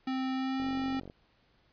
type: tone with pitch glide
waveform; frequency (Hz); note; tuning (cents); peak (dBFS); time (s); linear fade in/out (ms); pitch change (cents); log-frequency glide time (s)
square; 261.6 to 265.6; C4 to C4; 0 to +26; -31; 0.07-1; 5; +26; 0.34-0.62
type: click train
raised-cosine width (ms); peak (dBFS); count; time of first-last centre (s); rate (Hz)
2; -32; 24; 0.6-1.099; 46.1
effects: pink hiss -68 dBFS RMS until 1.72 s + resampled to 11025 Hz